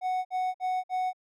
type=tone bursts; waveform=triangle; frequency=740 Hz; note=F#5; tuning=in tune; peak=-24 dBFS; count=4; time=0.01-1.132 s; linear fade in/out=50 ms; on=240 ms; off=54 ms; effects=none